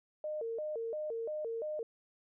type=tone with vibrato; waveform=sine; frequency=528 Hz; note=C5; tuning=16 cents sharp; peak=-35 dBFS; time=0.24-1.83 s; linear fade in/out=2 ms; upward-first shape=square; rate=2.9 Hz; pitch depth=250 cents each way; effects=none